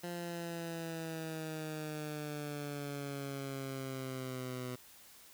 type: exponential sweep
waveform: 15% pulse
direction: down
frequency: 174.9 to 125 Hz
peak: -33 dBFS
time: 0.03-4.76 s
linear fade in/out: 10 ms
effects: white hiss -58 dBFS RMS until 5.33 s